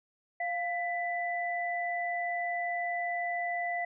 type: tone pair together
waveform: sine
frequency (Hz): 698.5 / 1988.8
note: F5 / B6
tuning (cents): 0 / +12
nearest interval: octave + tritone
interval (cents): 1812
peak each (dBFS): -32 / -34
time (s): 0.4-3.85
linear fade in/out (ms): 5
effects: none